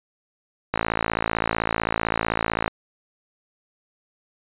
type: click train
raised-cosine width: 0.5 ms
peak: -6 dBFS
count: 109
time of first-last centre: 0.74-2.679 s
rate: 55.7 Hz
effects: resampled to 8000 Hz